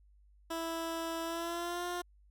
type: tone with pitch glide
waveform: 15% pulse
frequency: 329.6 to 353.3 Hz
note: E4 to F4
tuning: 0 to +20 cents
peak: -29 dBFS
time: 0.5-2.02 s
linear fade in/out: 10 ms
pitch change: +120 cents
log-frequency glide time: 1.23-1.85 s
effects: added 50 Hz sine -60 dBFS peak until 2.3 s